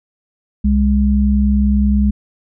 sine tone pair together, 65.41 / 205.9 Hz, C2 / G#3, 0 / -15 cents, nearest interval octave + minor sixth, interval 1985 cents, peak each -13 dBFS, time 0.64-2.11 s, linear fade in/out 10 ms, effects none

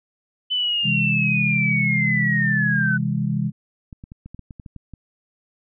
sine linear sweep, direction down, 3023 to 1489 Hz, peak -19 dBFS, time 0.5-2.98 s, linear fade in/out 20 ms
sine chord, C augmented, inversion none, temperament just, 130.81 / 163.52 / 204.4 Hz, C3 / E3 / G#3, 0 / -14 / -27 cents, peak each -24 dBFS, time 0.83-3.52 s, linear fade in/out 50 ms
clicks, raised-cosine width 5 ms, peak -25 dBFS, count 11, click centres 3.928 / 4.039 / 4.119 / 4.26 / 4.346 / 4.393 / 4.508 / 4.598 / 4.662 / 4.763 / 4.937 s
effects none

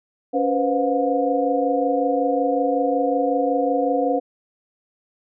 sine tone cluster, 280.2 / 491.6 / 517 / 713 Hz, C#4 / B4 / C5 / F5, +19 / -8 / -21 / +36 cents, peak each -23 dBFS, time 0.33-4.2 s, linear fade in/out 20 ms, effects none

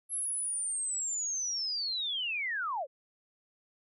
sine linear sweep, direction down, 11175 to 488.5 Hz, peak -31 dBFS, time 0.09-2.87 s, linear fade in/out 50 ms, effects none

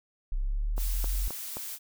sine linear sweep, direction up, 32.22 to 45.83 Hz, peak -26 dBFS, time 0.32-1.28 s, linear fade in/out 0 ms
blue noise, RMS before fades -38 dBFS, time 0.76-1.79 s, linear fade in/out 50 ms
click train, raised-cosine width 1 ms, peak -24 dBFS, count 4, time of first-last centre 0.78-1.569 s, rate 3.8 Hz
effects none

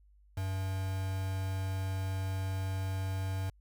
triangle tone with quantisation, 95.4 Hz, G2, 47 cents flat, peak -30 dBFS, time 0.37-3.5 s, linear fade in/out 5 ms, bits 7, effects added 50 Hz sine -59 dBFS peak until 3.6 s

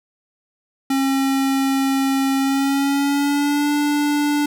square tone with pitch glide, 270 to 292.7 Hz, C#4 to D4, -45 to -6 cents, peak -17 dBFS, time 0.9-4.46 s, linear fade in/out 5 ms, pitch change +139 cents, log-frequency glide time 2.37-3.71 s, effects none

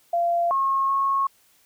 sine tone with pitch steps, 688 / 1084 / 1094 Hz, F5 / C#6 / C#6, -26 / -39 / -23 cents, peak -19 dBFS, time 0.13-1.27 s, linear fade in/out 5 ms, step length 380 ms, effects white hiss -60 dBFS RMS until 1.65 s

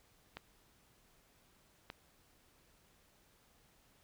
clicks, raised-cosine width 0.3 ms, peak -28 dBFS, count 2, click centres 0.37 / 1.901 s, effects pink hiss -69 dBFS RMS until 4.03 s

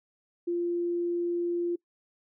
sine tone, 346.5 Hz, F4, 14 cents flat, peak -26 dBFS, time 0.47-1.76 s, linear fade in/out 10 ms, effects noise-tail reverb RT60 0.1 s tail -23 dB re dry

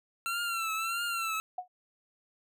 25% pulse tone with vibrato, 1353 Hz, E6, 45 cents sharp, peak -27 dBFS, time 0.26-1.4 s, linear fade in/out 0 ms, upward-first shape triangle, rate 1.6 Hz, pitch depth 79 cents each way
sine tone with exponential decay, 729 Hz, F#5, 26 cents flat, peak -29 dBFS, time 1.58-1.68 s, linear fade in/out 5 ms, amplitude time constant 21 ms
effects none

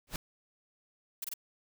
pink noise with exponential growth, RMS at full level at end -31 dBFS, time 0.07-0.16 s, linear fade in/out 2 ms, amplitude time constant 18 ms
blue noise bursts, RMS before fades -37 dBFS, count 3, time 1.22-1.338 s, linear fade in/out 5 ms, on 24 ms, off 23 ms
effects none

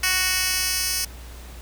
10% pulse tone with high-pass filter sweep, 370 Hz, F#4, in tune, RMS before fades -23 dBFS, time 0.03-1.05 s, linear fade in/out 5 ms, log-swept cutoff 2400 to 5100 Hz, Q 0.83, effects added 60 Hz sine -38 dBFS peak until 1.61 s + pink hiss -45 dBFS RMS until 1.61 s

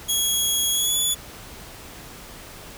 15% pulse tone with pitch glide, 3322 to 3435 Hz, G#7 to A7, 0 to -42 cents, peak -13 dBFS, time 0.08-1.15 s, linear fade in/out 20 ms, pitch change +58 cents, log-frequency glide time 0.72-0.98 s, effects pink hiss -41 dBFS RMS until 2.77 s

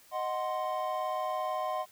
triangle chord, C diminished, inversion first, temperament equal, 622.3 / 740 / 1046.5 Hz, Eb5 / Gb5 / C6, 0 / 0 / 0 cents, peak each -33 dBFS, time 0.11-1.86 s, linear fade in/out 50 ms, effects white hiss -59 dBFS RMS until 1.91 s

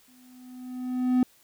triangle tone with exponential growth, 252.1 Hz, B3, 36 cents sharp, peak -15 dBFS, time 0.08-1.23 s, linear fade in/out 1 ms, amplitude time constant 250 ms, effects white hiss -60 dBFS RMS until 1.43 s

